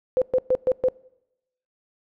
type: tone bursts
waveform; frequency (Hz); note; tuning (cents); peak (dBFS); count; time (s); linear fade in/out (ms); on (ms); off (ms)
sine; 511; C5; -41; -16; 5; 0.17-0.885; 0; 47; 120
effects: noise-tail reverb RT60 0.9 s tail -24 dB re dry